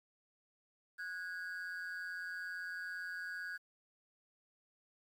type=ring-modulated tone; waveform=triangle; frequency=1556 Hz; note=G6; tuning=13 cents flat; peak=-36 dBFS; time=0.98-3.58 s; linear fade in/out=20 ms; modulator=88.9 Hz; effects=11-bit